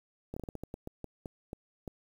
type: slowing click train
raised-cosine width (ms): 2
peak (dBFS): -26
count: 13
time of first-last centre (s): 0.34-1.878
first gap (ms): 25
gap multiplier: 1.27
effects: 9-bit